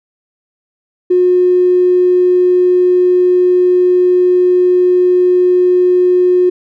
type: tone with tanh clipping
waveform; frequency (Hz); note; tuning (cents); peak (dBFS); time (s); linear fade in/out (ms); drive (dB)
triangle; 361.3; F#4; -41; -6; 1.1-6.5; 10; 2
effects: none